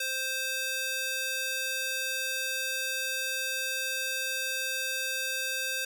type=tone with high-pass filter; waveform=square; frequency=523.3 Hz; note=C5; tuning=in tune; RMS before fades=-32 dBFS; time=0-5.85 s; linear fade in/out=5 ms; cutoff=1800 Hz; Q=0.74; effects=none